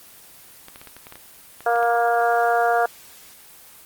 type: clicks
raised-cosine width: 0.3 ms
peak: -23 dBFS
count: 11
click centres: 0.684 / 0.759 / 0.815 / 0.873 / 0.966 / 1.069 / 1.124 / 1.156 / 1.606 / 1.758 / 1.829 s
type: harmonic tone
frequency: 235.1 Hz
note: A#3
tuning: 15 cents sharp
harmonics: 2 / 3 / 4 / 5 / 6 / 7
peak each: -23 / -18 / -31 / -29 / -25 / -30 dBFS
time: 1.66-2.86 s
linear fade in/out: 5 ms
effects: white hiss -46 dBFS RMS until 3.85 s + Opus 24 kbps